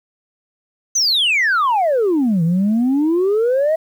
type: exponential two-way sweep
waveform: sine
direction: down then up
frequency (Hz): 6330 to 160.2 to 654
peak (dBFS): -11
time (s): 0.95-3.76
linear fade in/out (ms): 10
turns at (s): 2.43
effects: tanh soft clip ceiling -11 dBFS + 8-bit